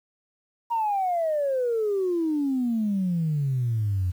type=exponential sweep; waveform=sine; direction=down; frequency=950 to 87.31 Hz; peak=-21 dBFS; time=0.7-4.12 s; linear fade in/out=20 ms; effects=tanh soft clip ceiling -18 dBFS + 9-bit